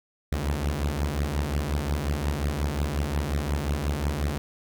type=beating tone pair; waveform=sawtooth; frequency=69.5 / 75.1 Hz; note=C#2 / D2; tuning=+5 / +39 cents; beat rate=5.6 Hz; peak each=-24 dBFS; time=0.32-4.38 s; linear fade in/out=0 ms; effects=none